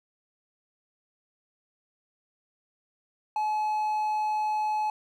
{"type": "tone", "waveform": "triangle", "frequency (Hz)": 854, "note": "G#5", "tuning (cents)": 48, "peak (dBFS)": -23, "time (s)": [3.36, 4.9], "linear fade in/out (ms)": 2, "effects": []}